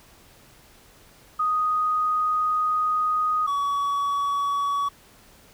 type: tone pair in turn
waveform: sine / triangle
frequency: 1244.5 / 1131.4 Hz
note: D#6 / C#6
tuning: 0 / +35 cents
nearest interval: major second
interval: 165 cents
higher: first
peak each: -20 dBFS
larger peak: neither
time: 1.39-3.47 / 3.47-4.89 s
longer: first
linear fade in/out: 10 ms
effects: pink hiss -53 dBFS RMS until 5.53 s